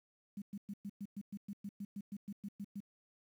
sine tone bursts, 201.6 Hz, G3, 49 cents sharp, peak -40 dBFS, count 16, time 0.37-2.804 s, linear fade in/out 5 ms, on 49 ms, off 110 ms, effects 11-bit

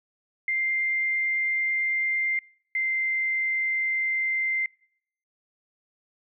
sine tone pair in turn, 2097 / 2085 Hz, C7 / C7, +3 / -7 cents, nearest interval unison, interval 10 cents, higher first, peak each -23 dBFS, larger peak neither, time 0.48-2.39 / 2.75-4.66 s, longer neither, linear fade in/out 2 ms, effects noise-tail reverb RT60 0.7 s tail -26 dB re dry

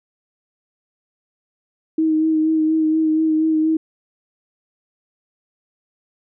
sine tone with vibrato, 315.4 Hz, D#4, 24 cents sharp, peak -14 dBFS, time 1.98-3.77 s, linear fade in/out 5 ms, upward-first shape sine, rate 4.2 Hz, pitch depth 22 cents each way, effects none

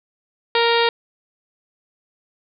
harmonic tone, 466.4 Hz, A#4, 1 cent sharp, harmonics 1 / 2 / 3 / 4 / 5 / 6 / 7 / 8 / 9 / 10, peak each -18 / -20 / -26 / -25 / -27 / -27 / -28 / -25 / -31 / -32 dBFS, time 0.55-0.89 s, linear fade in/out 2 ms, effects none

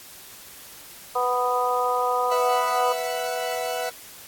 harmonic tone, 247.8 Hz, B3, 6 cents sharp, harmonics 2 / 3 / 4 / 5, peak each -26 / -26 / -26 / -26 dBFS, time 1.15-2.93 s, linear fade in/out 10 ms
40% pulse chord, B suspended fourth, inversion none, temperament equal, 493.9 / 659.3 / 740 Hz, B4 / E5 / F#5, 0 / 0 / 0 cents, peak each -29 dBFS, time 2.31-3.9 s, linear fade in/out 10 ms
effects white hiss -44 dBFS RMS until 4.27 s + AAC 64 kbps

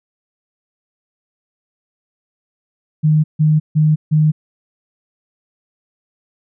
sine tone bursts, 153.9 Hz, D#3, 19 cents flat, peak -9 dBFS, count 4, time 3.03-4.32 s, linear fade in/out 20 ms, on 210 ms, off 150 ms, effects none

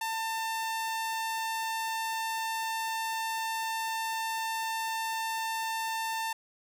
sawtooth tone, 896 Hz, A5, 31 cents sharp, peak -27 dBFS, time 0.01-6.33 s, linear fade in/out 5 ms, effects none

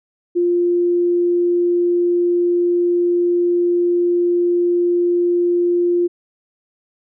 sine tone, 349.8 Hz, F4, 3 cents sharp, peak -13 dBFS, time 0.35-6.08 s, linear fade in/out 20 ms, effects none

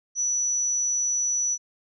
sine tone, 5920 Hz, F#8, in tune, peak -22 dBFS, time 0.15-1.58 s, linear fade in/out 50 ms, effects none

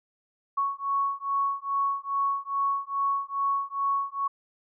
sine beating tone pair, 1108.7 / 1111.1 Hz, C#6 / C#6, 0 / +4 cents, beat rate 2.4 Hz, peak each -28 dBFS, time 0.57-4.28 s, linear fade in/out 10 ms, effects none

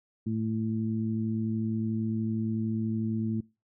harmonic tone, 110.8 Hz, A2, 13 cents sharp, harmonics 1 / 2 / 3, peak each -32 / -29 / -38 dBFS, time 0.26-3.41 s, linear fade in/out 10 ms, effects noise-tail reverb RT60 0.3 s tail -25 dB re dry

